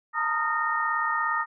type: tone cluster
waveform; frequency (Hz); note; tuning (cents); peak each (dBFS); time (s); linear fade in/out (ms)
sine; 892 / 929 / 1240 / 1383 / 1839; A5 / A#5 / D#6 / F6 / A#6; +23 / -6 / -6 / -17 / -24; -34 / -33 / -26 / -35 / -29; 0.13-1.46; 50
effects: none